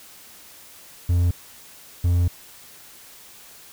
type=tone bursts at uneven times; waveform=triangle; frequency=87.5 Hz; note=F2; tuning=4 cents sharp; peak=-14 dBFS; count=2; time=1.09-1.31 / 2.04-2.28 s; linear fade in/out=5 ms; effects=white hiss -46 dBFS RMS until 3.72 s